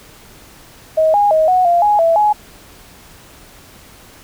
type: tone with pitch steps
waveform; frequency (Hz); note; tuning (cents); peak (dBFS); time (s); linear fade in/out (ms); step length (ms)
sine; 633 / 820 / 631 / 736 / 693 / 832 / 663 / 840; D#5 / G#5 / D#5 / F#5 / F5 / G#5 / E5 / G#5; +30 / -22 / +24 / -9 / -14 / +3 / +10 / +19; -9; 0.97-2.33; 10; 170
effects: pink hiss -42 dBFS RMS until 4.23 s